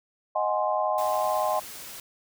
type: chord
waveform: sine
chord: Ab dominant seventh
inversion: second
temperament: equal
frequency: 622.3 / 740 / 830.6 / 1046.5 Hz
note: Eb5 / Gb5 / Ab5 / C6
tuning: 0 / 0 / 0 / 0 cents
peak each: -27 / -29 / -29 / -29 dBFS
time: 0.35-1.6 s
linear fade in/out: 10 ms
type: noise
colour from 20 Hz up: white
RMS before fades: -41 dBFS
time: 0.98-2 s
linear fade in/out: 2 ms
effects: none